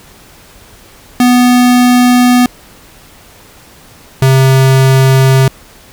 square tone pair in turn, 246.9 / 132.85 Hz, B3 / C3, 0 / +27 cents, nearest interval major seventh, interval 1073 cents, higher first, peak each -5 dBFS, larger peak neither, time 1.2-2.46 / 4.22-5.48 s, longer neither, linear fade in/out 2 ms, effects pink hiss -39 dBFS RMS until 5.92 s

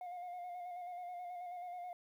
sine tone with vibrato, 713 Hz, F5, 36 cents sharp, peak -40 dBFS, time 0.01-1.93 s, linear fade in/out 2 ms, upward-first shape square, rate 9.3 Hz, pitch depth 29 cents each way, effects tanh soft clip ceiling -42 dBFS + 12-bit

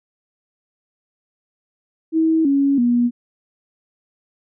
sine tone with pitch steps, 321.5 / 278.3 / 240.9 Hz, E4 / C#4 / B3, -43 / +7 / -43 cents, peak -13 dBFS, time 2.12-3.11 s, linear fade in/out 50 ms, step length 330 ms, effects none

